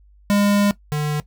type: tone pair in turn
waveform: square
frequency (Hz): 203.4 / 149.64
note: G#3 / D3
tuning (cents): -36 / +33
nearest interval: perfect fourth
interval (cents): 531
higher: first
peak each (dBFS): -15 / -20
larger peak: first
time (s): 0.3-0.71 / 0.92-1.2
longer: first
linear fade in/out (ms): 0
effects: noise-tail reverb RT60 0.1 s tail -17 dB re dry + added 50 Hz sine -48 dBFS peak until 1.26 s